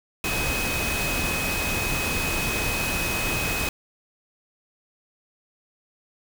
sine tone in noise, 2529 Hz, D#7, 28 cents sharp, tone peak -28 dBFS, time 0.24-3.69 s, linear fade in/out 2 ms, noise pink, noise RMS -27 dBFS, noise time 0.24-3.69 s, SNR -4 dB, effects none

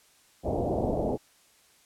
white low-pass noise, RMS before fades -28 dBFS, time 0.43-1.18 s, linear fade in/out 50 ms, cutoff 730 Hz, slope 48 dB/octave, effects white hiss -61 dBFS RMS until 1.85 s + low-pass 11000 Hz 12 dB/octave

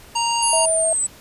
harmonic tone, 932.3 Hz, A#5, in tune, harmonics 1 / 3 / 5 / 7 / 9, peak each -20 / -25 / -27 / -28 / -30 dBFS, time 0.15-0.66 s, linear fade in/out 10 ms
sine exponential sweep, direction down, 10330 to 7902 Hz, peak -18 dBFS, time 0.42-1.07 s, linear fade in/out 10 ms
sine tone, 650 Hz, E5, 24 cents flat, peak -19 dBFS, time 0.53-0.93 s, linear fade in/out 2 ms
effects pink hiss -45 dBFS RMS until 1.2 s + resampled to 32000 Hz

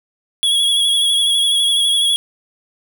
square tone with vibrato, 3339 Hz, G#7, 9 cents sharp, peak -13 dBFS, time 0.43-2.16 s, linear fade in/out 0 ms, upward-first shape triangle, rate 12 Hz, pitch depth 42 cents each way, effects none

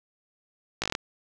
slowing click train, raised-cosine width 0.2 ms, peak -10 dBFS, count 7, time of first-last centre 0.82-0.951 s, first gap 17 ms, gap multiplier 1.1, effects none

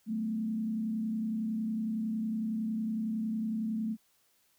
sine tone with frequency modulation, 220 Hz, A3, in tune, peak -30 dBFS, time 0.06-3.97 s, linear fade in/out 50 ms, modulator 30.9 Hz, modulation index 0.53, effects white hiss -70 dBFS RMS until 4.58 s

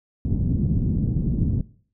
white low-pass noise, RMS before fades -22 dBFS, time 0.25-1.61 s, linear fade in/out 0 ms, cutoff 220 Hz, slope 24 dB/octave, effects noise-tail reverb RT60 0.5 s tail -20 dB re dry

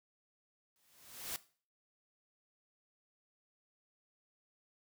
white noise with exponential growth, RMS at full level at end -38 dBFS, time 0.76-1.36 s, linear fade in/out 0 ms, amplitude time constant 130 ms, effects noise-tail reverb RT60 0.4 s tail -17 dB re dry

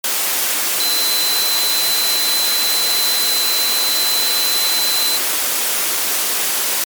sine tone in noise, 4046 Hz, B7, 41 cents sharp, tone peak -17 dBFS, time 0.8-5.17 s, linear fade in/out 2 ms, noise white, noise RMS -18 dBFS, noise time 0.04-6.84 s, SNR -2 dB, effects high-pass 300 Hz 12 dB/octave + MP3 96 kbps

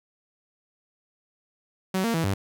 sawtooth tone with pitch steps, 188.4 / 230.5 / 163.9 / 97.6 Hz, F#3 / A#3 / E3 / G2, +32 / -19 / -10 / -7 cents, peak -19 dBFS, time 1.94-2.34 s, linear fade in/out 5 ms, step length 100 ms, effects 10-bit

